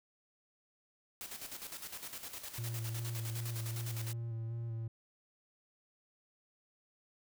white noise with tremolo, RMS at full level -44 dBFS, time 1.21-4.13 s, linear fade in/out 0 ms, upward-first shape square, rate 9.8 Hz, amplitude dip 60%
triangle tone with vibrato, 115 Hz, A#2, 23 cents flat, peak -35 dBFS, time 2.58-4.88 s, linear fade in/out 5 ms, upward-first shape square, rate 2.6 Hz, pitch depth 21 cents each way
effects none

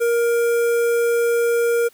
square tone with notch filter, 470 Hz, A#4, 14 cents sharp, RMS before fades -18 dBFS, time 0-1.89 s, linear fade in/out 20 ms, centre 4000 Hz, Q 0.57, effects white hiss -54 dBFS RMS until 1.93 s

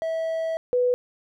triangle / sine tone pair in turn, 650 / 494.7 Hz, E5 / B4, -24 / +3 cents, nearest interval perfect fourth, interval 473 cents, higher first, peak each -22 / -18 dBFS, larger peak second, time 0.02-0.57 / 0.73-0.94 s, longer first, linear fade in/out 0 ms, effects none

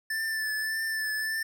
square tone with vibrato, 1760 Hz, A6, in tune, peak -29 dBFS, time 0.1-1.43 s, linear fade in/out 5 ms, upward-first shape triangle, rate 1.7 Hz, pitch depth 31 cents each way, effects none

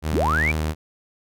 sawtooth tone with vibrato, 77.78 Hz, D#2, in tune, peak -18 dBFS, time 0.02-0.75 s, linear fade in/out 50 ms, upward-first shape sine, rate 6.1 Hz, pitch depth 9 cents each way
sine linear sweep, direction up, 74 to 2426 Hz, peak -19 dBFS, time 0.12-0.52 s, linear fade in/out 10 ms
effects none

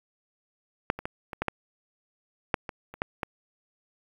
clicks, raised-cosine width 0.5 ms, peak -7 / -21 / -16 / -21 / -12 / -11 / -7 / -19 / -27 / -11 / -14 dBFS, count 11, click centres 0.901 / 0.99 / 1.055 / 1.332 / 1.42 / 1.483 / 2.542 / 2.692 / 2.94 / 3.019 / 3.232 s, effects 8-bit

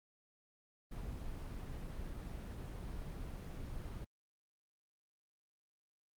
brown noise, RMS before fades -44 dBFS, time 0.91-4.05 s, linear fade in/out 10 ms, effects Opus 24 kbps

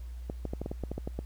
clicks, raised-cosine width 2 ms, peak -21 dBFS, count 11, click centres 0.299 / 0.453 / 0.535 / 0.616 / 0.661 / 0.715 / 0.837 / 0.916 / 0.98 / 1.075 / 1.19 s, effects added 60 Hz sine -38 dBFS peak until 1.25 s + pink hiss -62 dBFS RMS until 1.25 s

